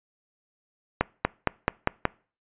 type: accelerating click train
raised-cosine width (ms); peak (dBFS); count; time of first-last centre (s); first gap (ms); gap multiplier
0.5; -5; 6; 1.01-2.053; 240; 0.93
effects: noise-tail reverb RT60 0.4 s tail -24 dB re dry + resampled to 8000 Hz